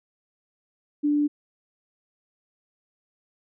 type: tone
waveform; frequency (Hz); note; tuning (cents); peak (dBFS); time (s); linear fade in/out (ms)
sine; 293.7; D4; 0; -19; 1.03-1.28; 20
effects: none